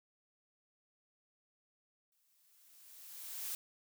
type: noise with exponential growth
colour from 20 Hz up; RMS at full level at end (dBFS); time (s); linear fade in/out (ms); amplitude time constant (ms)
blue; -39; 2.12-3.55; 2; 310
effects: none